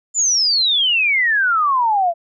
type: exponential sweep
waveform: sine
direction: down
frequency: 7260 to 659 Hz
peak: -13 dBFS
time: 0.14-2.14 s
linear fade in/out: 50 ms
effects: none